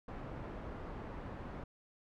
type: low-pass noise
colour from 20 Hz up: pink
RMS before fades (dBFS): -45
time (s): 0.08-1.64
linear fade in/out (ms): 5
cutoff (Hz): 1200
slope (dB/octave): 12
effects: none